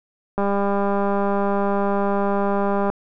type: click train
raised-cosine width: 1 ms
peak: -9 dBFS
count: 505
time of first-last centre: 0.38-2.9 s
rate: 200 Hz
effects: none